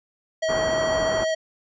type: tone with vibrato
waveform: square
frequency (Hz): 640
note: D#5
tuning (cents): +49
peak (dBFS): -22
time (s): 0.42-1.35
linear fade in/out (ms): 10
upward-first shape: sine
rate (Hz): 14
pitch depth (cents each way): 11
type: low-pass noise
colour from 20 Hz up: white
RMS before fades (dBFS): -29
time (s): 0.48-1.25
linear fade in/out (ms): 20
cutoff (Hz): 1300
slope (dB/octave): 24
effects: resampled to 16000 Hz